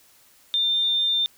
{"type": "tone", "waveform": "sine", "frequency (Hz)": 3602, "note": "A7", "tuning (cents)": 40, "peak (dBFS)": -19, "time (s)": [0.54, 1.26], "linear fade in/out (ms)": 0, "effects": ["white hiss -56 dBFS RMS until 1.37 s"]}